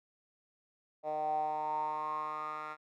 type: tone with band-pass filter sweep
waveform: 10% pulse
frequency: 153.3 Hz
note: D#3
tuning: 25 cents flat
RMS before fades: -36 dBFS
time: 1.03-2.77 s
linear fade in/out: 50 ms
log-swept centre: 670 to 1400 Hz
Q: 9.3
effects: none